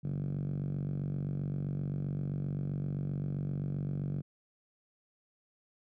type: tone with band-pass filter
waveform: 5% pulse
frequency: 47.66 Hz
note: G1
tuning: 48 cents flat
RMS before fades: -35 dBFS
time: 0.03-4.22 s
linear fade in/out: 20 ms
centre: 150 Hz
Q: 4.5
effects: none